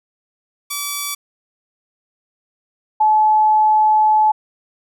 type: tone pair in turn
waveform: 5% pulse / sine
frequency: 1150 / 859.9 Hz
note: D6 / A5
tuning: -37 / -40 cents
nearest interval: perfect fourth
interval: 503 cents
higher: first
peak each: -10 dBFS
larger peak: neither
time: 0.7-1.15 / 3-4.32 s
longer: second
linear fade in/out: 10 ms
effects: none